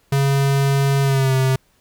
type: tone with pitch glide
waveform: square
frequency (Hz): 138.3 to 131.83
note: C#3 to C3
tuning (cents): -4 to +13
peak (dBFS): -15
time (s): 0.12-1.56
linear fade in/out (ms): 5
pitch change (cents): -83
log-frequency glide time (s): 1.02-1.34
effects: pink hiss -60 dBFS RMS until 1.8 s